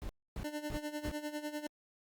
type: noise bursts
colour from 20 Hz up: brown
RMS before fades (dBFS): -40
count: 4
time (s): 0.02-1.114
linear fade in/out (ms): 0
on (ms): 71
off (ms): 270
type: tone with tremolo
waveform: 25% pulse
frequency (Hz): 298.8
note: D4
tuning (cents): +30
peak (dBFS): -32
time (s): 0.44-1.67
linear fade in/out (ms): 5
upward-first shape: sine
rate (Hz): 10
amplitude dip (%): 75
effects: Opus 48 kbps